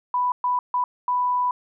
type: tone bursts at uneven times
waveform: sine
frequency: 990 Hz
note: B5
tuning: 4 cents sharp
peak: -19 dBFS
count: 4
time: 0.14-0.32 / 0.44-0.59 / 0.74-0.84 / 1.08-1.51 s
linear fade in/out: 2 ms
effects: none